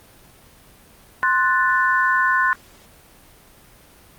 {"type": "chord", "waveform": "sine", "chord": "F# diminished", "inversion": "second", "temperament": "equal", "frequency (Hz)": [1046.5, 1480, 1760], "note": ["C6", "F#6", "A6"], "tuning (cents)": [0, 0, 0], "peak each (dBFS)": [-19, -19, -21], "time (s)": [1.23, 2.53], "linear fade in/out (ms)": 0, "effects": ["pink hiss -49 dBFS RMS until 4.18 s", "Opus 32 kbps"]}